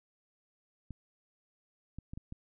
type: clicks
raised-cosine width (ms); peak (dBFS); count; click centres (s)
5; -30; 5; 0.907 / 1.986 / 2.135 / 2.175 / 2.324
effects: none